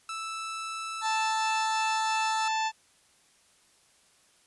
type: tone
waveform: sawtooth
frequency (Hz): 1318.5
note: E6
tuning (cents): 0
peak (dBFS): -30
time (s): 0.09-2.48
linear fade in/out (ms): 2
type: harmonic tone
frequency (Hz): 880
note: A5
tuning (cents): 0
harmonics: 1 / 2 / 3 / 4 / 5 / 6 / 7 / 8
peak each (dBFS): -27 / -36 / -36 / -40 / -42 / -44 / -48 / -43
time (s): 1.01-2.72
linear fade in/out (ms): 50
effects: white hiss -63 dBFS RMS until 4.46 s + resampled to 24000 Hz